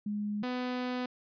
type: tone pair in turn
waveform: sine / sawtooth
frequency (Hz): 207.7 / 250.1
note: G#3 / B3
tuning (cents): 0 / +22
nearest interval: minor third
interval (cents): 322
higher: second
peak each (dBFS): -31 / -28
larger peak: second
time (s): 0.06-0.43 / 0.43-1.06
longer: second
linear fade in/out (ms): 5
effects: resampled to 11025 Hz